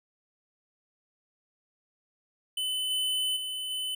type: tone with level steps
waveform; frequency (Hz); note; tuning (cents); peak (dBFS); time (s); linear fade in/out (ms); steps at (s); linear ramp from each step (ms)
square; 3021; F#7; +35; -29 / -27 / -33 / -31; 2.57-3.95; 5; 2.9 / 3.36 / 3.7; 10
effects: none